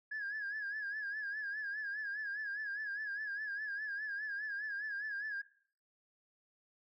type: tone with vibrato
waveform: sine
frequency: 1671 Hz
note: G#6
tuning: 10 cents sharp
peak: -36 dBFS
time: 0.11-5.42 s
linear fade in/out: 10 ms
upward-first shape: sine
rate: 4.9 Hz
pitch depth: 83 cents each way
effects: noise-tail reverb RT60 0.5 s tail -17 dB re dry + tanh soft clip ceiling -34 dBFS